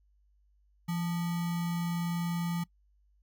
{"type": "tone with sample-and-hold", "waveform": "sine", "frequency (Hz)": 170.5, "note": "F3", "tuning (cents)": -41, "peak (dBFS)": -29, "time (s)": [0.88, 2.64], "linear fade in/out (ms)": 10, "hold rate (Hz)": 1050, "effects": ["noise-tail reverb RT60 0.1 s tail -22 dB re dry", "added 50 Hz sine -64 dBFS peak until 3.22 s"]}